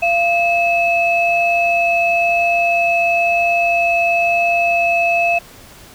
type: tone pair together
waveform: sine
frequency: 687 / 2594 Hz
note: F5 / E7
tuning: -29 / -28 cents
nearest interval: octave + major seventh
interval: 2301 cents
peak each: -14 / -15 dBFS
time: 0.02-5.39 s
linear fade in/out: 10 ms
effects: tanh soft clip ceiling -5 dBFS + pink hiss -41 dBFS RMS until 5.94 s